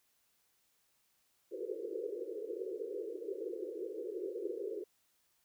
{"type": "band-pass noise", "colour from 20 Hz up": "white", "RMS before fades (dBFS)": -41, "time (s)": [1.51, 4.84], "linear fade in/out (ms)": 10, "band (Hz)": [340, 500], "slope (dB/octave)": 96, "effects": ["white hiss -75 dBFS RMS until 5.44 s"]}